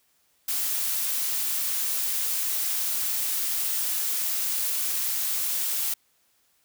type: noise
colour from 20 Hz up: blue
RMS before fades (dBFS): -27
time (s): 0.48-5.94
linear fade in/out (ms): 5
effects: white hiss -67 dBFS RMS until 6.64 s